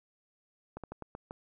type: slowing click train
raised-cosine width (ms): 1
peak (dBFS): -27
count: 6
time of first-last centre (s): 0.77-1.309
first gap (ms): 67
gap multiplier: 1.24
effects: none